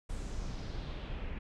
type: noise with low-pass filter sweep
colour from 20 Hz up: brown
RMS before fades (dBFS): -39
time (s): 0.09-1.39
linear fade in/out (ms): 10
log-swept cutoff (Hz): 8900 to 2300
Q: 2.5
effects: none